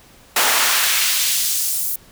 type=noise with high-pass filter sweep; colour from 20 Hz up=pink; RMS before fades=-18 dBFS; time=0.36-1.96 s; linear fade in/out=5 ms; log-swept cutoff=640 to 12000 Hz; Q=0.77; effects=pink hiss -48 dBFS RMS until 2.11 s